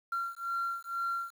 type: beating tone pair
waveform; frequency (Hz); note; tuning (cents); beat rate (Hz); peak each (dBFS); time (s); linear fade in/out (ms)
sine; 1372 / 1374.1; F6 / F6; -31 / -29; 2.1; -34 / -34; 0.12-1.31; 5
effects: tanh soft clip ceiling -27 dBFS + 9-bit